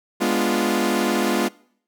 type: chord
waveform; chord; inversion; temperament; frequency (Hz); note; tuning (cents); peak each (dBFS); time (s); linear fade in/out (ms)
sawtooth; G# diminished seventh; none; equal; 207.7 / 246.9 / 293.7 / 349.2; G#3 / B3 / D4 / F4; 0 / 0 / 0 / 0; -20 / -20 / -23 / -19; 0.2-1.49; 20
effects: noise-tail reverb RT60 0.6 s tail -23 dB re dry